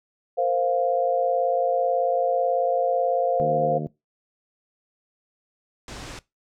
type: chord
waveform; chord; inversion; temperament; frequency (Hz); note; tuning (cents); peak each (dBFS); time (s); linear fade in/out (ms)
sine; Bb suspended second; none; just; 466.2 / 524.4 / 699.2; Bb4 / C5 / F5; 0 / +4 / +2; -28 / -23 / -23; 0.37-3.79; 20
type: harmonic tone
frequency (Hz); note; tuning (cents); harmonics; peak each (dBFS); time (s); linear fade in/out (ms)
76.1; D#2; -38; 2 / 3 / 4 / 5 / 6 / 7 / 8 / 9; -29 / -33 / -37 / -36 / -38 / -45 / -42 / -42; 3.4-3.87; 0
type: low-pass noise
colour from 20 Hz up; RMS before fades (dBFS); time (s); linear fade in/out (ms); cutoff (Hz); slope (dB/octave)
pink; -38; 5.88-6.19; 2; 8000; 24
effects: noise-tail reverb RT60 0.2 s tail -20 dB re dry